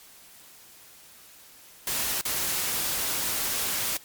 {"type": "noise with dropouts", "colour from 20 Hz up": "white", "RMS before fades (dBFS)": -28, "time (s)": [1.87, 3.97], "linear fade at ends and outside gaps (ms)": 2, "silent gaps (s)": [2.212, 2.252], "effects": ["white hiss -51 dBFS RMS until 4.04 s", "MP3 96 kbps"]}